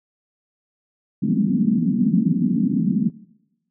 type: band-pass noise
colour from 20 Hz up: white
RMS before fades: -19 dBFS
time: 1.22-3.1 s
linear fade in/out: 10 ms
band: 170 to 250 Hz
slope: 48 dB/octave
effects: noise-tail reverb RT60 0.9 s tail -20 dB re dry